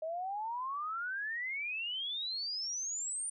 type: exponential sweep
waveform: sine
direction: up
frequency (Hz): 622.3 to 9230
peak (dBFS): -35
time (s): 0.02-3.3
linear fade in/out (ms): 5
effects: none